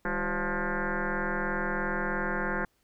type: tone with frequency modulation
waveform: sine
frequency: 698.5 Hz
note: F5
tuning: in tune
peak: -27 dBFS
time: 0.05-2.65 s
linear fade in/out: 2 ms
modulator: 180 Hz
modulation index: 6
effects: pink hiss -71 dBFS RMS until 2.83 s